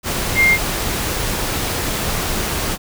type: tone in noise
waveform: sine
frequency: 2114 Hz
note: C7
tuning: 17 cents sharp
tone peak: -10 dBFS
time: 0.35-0.58 s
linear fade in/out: 50 ms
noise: pink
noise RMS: -21 dBFS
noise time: 0.03-2.78 s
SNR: +8 dB
effects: none